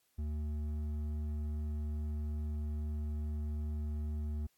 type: tone with hard clipping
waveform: sine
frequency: 75.2 Hz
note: D2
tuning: 42 cents sharp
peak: -36 dBFS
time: 0.18-4.47 s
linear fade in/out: 10 ms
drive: 7 dB
effects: white hiss -75 dBFS RMS until 4.57 s + AAC 64 kbps